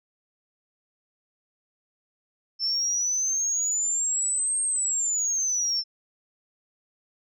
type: exponential two-way sweep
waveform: sine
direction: up then down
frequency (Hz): 5320 to 8550 to 5320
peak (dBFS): -22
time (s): 2.59-5.84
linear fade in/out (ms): 50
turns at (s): 4.62
effects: tanh soft clip ceiling -18 dBFS